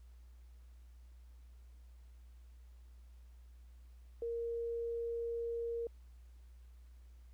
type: tone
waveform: sine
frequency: 466.2 Hz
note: A#4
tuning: in tune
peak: -36 dBFS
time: 4.22-5.87 s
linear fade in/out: 2 ms
effects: added 60 Hz sine -54 dBFS peak until 7.33 s + pink hiss -75 dBFS RMS until 7.33 s